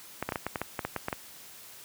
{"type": "clicks", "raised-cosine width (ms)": 0.5, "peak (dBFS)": -15, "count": 12, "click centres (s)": [0.226, 0.29, 0.322, 0.358, 0.466, 0.558, 0.616, 0.792, 0.85, 0.963, 1.084, 1.128], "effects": ["white hiss -49 dBFS RMS until 1.84 s", "high-pass 60 Hz 12 dB/octave"]}